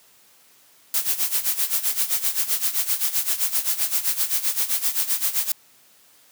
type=noise with tremolo; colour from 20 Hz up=blue; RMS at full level=-20 dBFS; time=0.94-5.52 s; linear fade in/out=2 ms; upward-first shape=sine; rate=7.7 Hz; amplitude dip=80%; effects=white hiss -55 dBFS RMS until 6.31 s + high-pass 100 Hz 12 dB/octave